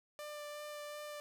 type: tone with vibrato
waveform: sawtooth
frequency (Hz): 593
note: D5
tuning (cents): +17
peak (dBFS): -40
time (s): 0.19-1.2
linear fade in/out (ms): 0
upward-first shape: sine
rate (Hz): 2.7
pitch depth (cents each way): 10
effects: none